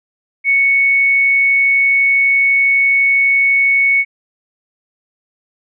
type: tone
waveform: sine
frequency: 2217 Hz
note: C#7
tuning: in tune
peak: -9 dBFS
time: 0.44-4.05 s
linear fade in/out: 50 ms
effects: none